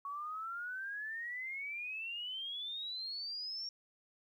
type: exponential sweep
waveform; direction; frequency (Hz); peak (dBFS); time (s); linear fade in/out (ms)
sine; up; 1112 to 5570; -39; 0.05-3.69; 2
effects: 12-bit